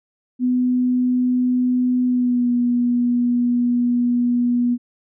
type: tone with pitch glide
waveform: sine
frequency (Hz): 250 to 242.7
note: B3 to B3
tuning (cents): +21 to -30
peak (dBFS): -15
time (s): 0.39-4.78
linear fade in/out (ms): 50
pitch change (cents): -51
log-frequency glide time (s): 2.06-2.51
effects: none